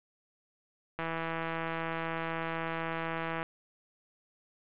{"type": "click train", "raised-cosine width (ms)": 0.5, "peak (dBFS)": -20, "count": 401, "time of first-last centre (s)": [0.99, 3.429], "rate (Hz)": 164, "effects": ["resampled to 8000 Hz", "8-bit"]}